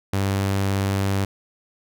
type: tone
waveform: sawtooth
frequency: 98 Hz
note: G2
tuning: in tune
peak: -16 dBFS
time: 0.13-1.25 s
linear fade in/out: 5 ms
effects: none